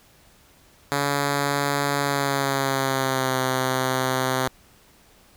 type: tone with pitch glide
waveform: 5% pulse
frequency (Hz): 141.9 to 130.12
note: C#3 to C3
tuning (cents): +41 to -9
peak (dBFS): -10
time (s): 0.92-4.48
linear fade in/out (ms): 0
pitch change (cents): -150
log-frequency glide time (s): 2-3.38
effects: pink hiss -55 dBFS RMS until 5.36 s